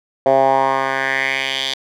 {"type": "tone with band-pass filter sweep", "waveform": "10% pulse", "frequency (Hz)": 134.3, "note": "C3", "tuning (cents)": 46, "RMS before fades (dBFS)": -17, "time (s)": [0.26, 1.74], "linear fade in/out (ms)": 2, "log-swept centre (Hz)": [610, 3800], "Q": 3.2, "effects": []}